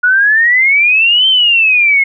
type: exponential two-way sweep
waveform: sine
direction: up then down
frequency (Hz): 1444 to 3136 to 2150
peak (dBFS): -6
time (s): 0.03-2.04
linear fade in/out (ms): 10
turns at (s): 1.28
effects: none